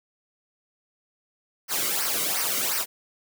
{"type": "noise with flanger", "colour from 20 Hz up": "white", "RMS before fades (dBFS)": -26, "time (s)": [1.68, 2.86], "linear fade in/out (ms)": 50, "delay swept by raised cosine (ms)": [0.27, 1.2], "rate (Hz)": 2.8, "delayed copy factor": -0.75, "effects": []}